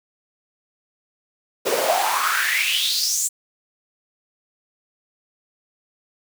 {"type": "noise with high-pass filter sweep", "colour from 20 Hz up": "pink", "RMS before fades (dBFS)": -21, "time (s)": [1.65, 3.29], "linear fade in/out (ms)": 20, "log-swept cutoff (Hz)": [410, 7900], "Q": 6.1, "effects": []}